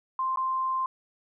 sine tone with dropouts, 1046.5 Hz, C6, in tune, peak -25 dBFS, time 0.19-0.86 s, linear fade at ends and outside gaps 2 ms, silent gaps 0.36-0.372 s, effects none

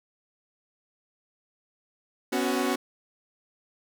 sawtooth chord, B suspended second, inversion none, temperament equal with one note detuned, 249.7 / 277.2 / 370 Hz, B3 / C#4 / F#4, +19 / 0 / 0 cents, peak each -25 dBFS, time 2.32-2.76 s, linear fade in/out 10 ms, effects none

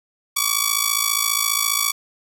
5% pulse ring-modulated tone, 1140 Hz, C#6, 48 cents sharp, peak -3 dBFS, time 0.36-1.92 s, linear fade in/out 10 ms, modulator 27.4 Hz, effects none

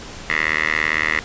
10% pulse tone with band-pass filter, 77.78 Hz, D#2, in tune, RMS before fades -20 dBFS, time 0.3-1.19 s, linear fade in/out 0 ms, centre 2000 Hz, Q 5.5, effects pink hiss -35 dBFS RMS until 1.24 s + resampled to 16000 Hz

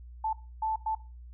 sine tone bursts at uneven times, 878 Hz, A5, 4 cents flat, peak -27 dBFS, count 3, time 0.24-0.33 / 0.62-0.76 / 0.86-0.95 s, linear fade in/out 5 ms, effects noise-tail reverb RT60 0.3 s tail -17 dB re dry + added 60 Hz sine -44 dBFS peak until 1.33 s

